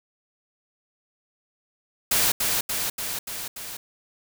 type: noise with echo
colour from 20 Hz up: white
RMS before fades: -21 dBFS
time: 2.11-2.32 s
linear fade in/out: 5 ms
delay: 290 ms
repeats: 5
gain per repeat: -3 dB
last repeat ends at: 3.77 s
effects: none